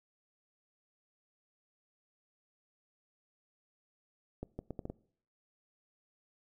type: accelerating click train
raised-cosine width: 2 ms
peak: -26 dBFS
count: 6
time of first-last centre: 4.43-4.9 s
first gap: 160 ms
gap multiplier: 0.73
effects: noise-tail reverb RT60 0.6 s tail -22 dB re dry